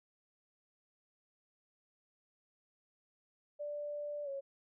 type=tone with pitch glide; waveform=sine; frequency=587.3 to 551.1 Hz; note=D5 to C#5; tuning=0 to -10 cents; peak=-38 dBFS; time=3.59-4.41 s; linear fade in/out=20 ms; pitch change=-110 cents; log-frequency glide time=4.24-4.29 s; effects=none